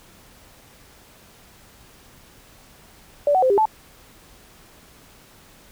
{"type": "tone with pitch steps", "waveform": "sine", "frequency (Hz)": [580, 748, 517, 400.6, 871], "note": ["D5", "F#5", "C5", "G4", "A5"], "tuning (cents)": [-22, 19, -21, 38, -18], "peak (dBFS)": -14, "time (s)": [3.27, 3.655], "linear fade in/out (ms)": 2, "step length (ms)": 77, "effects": ["pink hiss -50 dBFS RMS until 5.71 s"]}